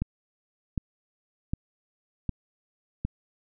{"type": "click train", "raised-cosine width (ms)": 5, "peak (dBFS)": -15, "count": 5, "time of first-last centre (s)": [0.02, 3.05], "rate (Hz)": 1.32, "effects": []}